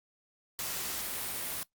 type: noise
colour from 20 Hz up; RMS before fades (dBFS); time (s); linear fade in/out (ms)
white; -36; 0.59-1.63; 0
effects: noise-tail reverb RT60 0.1 s tail -19 dB re dry + Opus 48 kbps